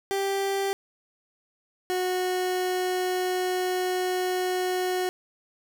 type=tone pair in turn; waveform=30% pulse; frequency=392.6 / 366.3 Hz; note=G4 / F#4; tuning=+3 / -17 cents; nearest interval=minor second; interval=120 cents; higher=first; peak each=-22 dBFS; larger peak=neither; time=0.11-0.73 / 1.9-5.09 s; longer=second; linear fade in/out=0 ms; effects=none